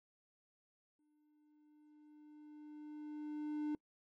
triangle tone with exponential growth, 300.3 Hz, D4, 39 cents sharp, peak -33 dBFS, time 0.99-3.75 s, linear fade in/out 2 ms, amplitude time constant 600 ms, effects noise-tail reverb RT60 0.1 s tail -25 dB re dry

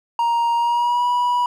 triangle tone with pitch glide, 937 to 975.7 Hz, A#5 to B5, +9 to -21 cents, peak -14 dBFS, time 0.19-1.46 s, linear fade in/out 2 ms, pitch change +70 cents, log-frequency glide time 0.55-1.06 s, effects none

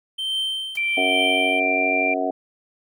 triangle tone with tremolo, 3118 Hz, G7, 10 cents flat, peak -19 dBFS, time 0.18-1.6 s, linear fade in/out 10 ms, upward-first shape triangle, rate 1.2 Hz, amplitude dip 85%
white noise with exponential decay, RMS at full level -35 dBFS, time 0.75-0.82 s, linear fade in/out 5 ms, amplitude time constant 15 ms
sine tone with pitch glide, 2349 to 2368 Hz, D7 to D7, 0 to +14 cents, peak -20 dBFS, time 0.77-2.14 s, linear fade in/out 5 ms, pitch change +14 cents, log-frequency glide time 1.09-1.86 s
harmonic tone, 92.5 Hz, F#2, in tune, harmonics 3 / 4 / 5 / 6 / 7 / 8, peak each -27 / -31 / -30 / -37 / -25 / -26 dBFS, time 0.97-2.31 s, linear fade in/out 5 ms
effects none

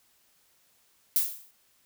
violet noise with exponential decay, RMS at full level -21 dBFS, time 1.16-1.51 s, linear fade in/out 1 ms, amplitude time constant 74 ms, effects white hiss -66 dBFS RMS until 1.85 s

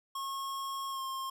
square tone with pitch glide, 1088 to 1068.1 Hz, C#6 to C6, -33 to +35 cents, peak -36 dBFS, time 0.15-1.3 s, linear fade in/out 5 ms, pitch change -32 cents, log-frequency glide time 0.9-1.01 s, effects none

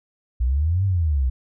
sine exponential two-way sweep, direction up then down, 57.7 to 99.9 to 61.2 Hz, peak -17 dBFS, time 0.4-1.3 s, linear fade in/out 10 ms, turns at 0.85 s, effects none

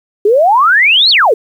sine exponential two-way sweep, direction up then down, 392 to 4526 to 392 Hz, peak -5 dBFS, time 0.25-1.34 s, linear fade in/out 5 ms, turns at 1.1 s, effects 7-bit

